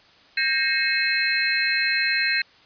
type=tone cluster; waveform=sine; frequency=1595 / 1854 / 2166 / 2574 / 4142 Hz; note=G6 / A#6 / C#7 / E7 / C8; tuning=+30 / -10 / -41 / -42 / -18 cents; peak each=-26 dBFS; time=0.37-2.42 s; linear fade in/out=5 ms; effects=white hiss -53 dBFS RMS until 2.65 s + resampled to 11025 Hz